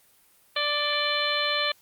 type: harmonic tone with a mistuned harmonic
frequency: 587.3 Hz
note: D5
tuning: in tune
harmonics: 1 / 2 / 3 / 4 / 5 / 6 / 7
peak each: -31 / -31 / -31 / -31 / -31 / -31 / -31 dBFS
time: 0.56-1.72 s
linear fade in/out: 5 ms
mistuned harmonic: 5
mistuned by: +40 cents
effects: white hiss -60 dBFS RMS until 1.81 s + Opus 32 kbps